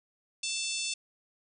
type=harmonic tone; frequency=886 Hz; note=A5; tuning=12 cents sharp; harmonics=3 / 4 / 5 / 6 / 7 / 8 / 9 / 10; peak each=-37 / -38 / -39 / -40 / -40 / -41 / -42 / -42 dBFS; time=0.43-0.94 s; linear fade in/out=5 ms; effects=none